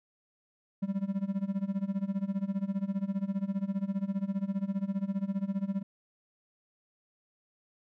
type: tone with tremolo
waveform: triangle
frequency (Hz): 195.8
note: G3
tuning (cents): -2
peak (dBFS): -24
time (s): 0.82-5.83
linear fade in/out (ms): 10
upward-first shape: sine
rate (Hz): 15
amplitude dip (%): 90
effects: none